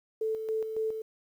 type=tone with tremolo; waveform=sine; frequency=440 Hz; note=A4; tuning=in tune; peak=-27 dBFS; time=0.21-1.02 s; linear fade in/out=5 ms; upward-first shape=square; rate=3.6 Hz; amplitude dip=50%; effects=10-bit